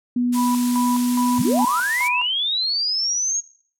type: tone with pitch glide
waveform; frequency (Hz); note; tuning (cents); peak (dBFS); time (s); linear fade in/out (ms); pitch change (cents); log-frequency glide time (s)
sine; 244.6 to 246.6; B3 to B3; -16 to -2; -17; 0.16-1.65; 5; +14; 0.93-1.32
type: noise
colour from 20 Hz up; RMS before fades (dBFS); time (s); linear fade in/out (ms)
blue; -27; 0.32-2.09; 20
type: tone with tremolo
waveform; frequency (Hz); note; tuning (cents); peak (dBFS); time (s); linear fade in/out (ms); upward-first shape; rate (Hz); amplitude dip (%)
sine; 985; B5; -5; -22; 0.34-2.28; 50; square; 2.4; 75
type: linear sweep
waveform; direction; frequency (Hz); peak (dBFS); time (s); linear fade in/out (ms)
sine; up; 71 to 6645; -19; 1.38-3.41; 20
effects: noise-tail reverb RT60 0.5 s tail -19 dB re dry + low-pass 11000 Hz 12 dB/octave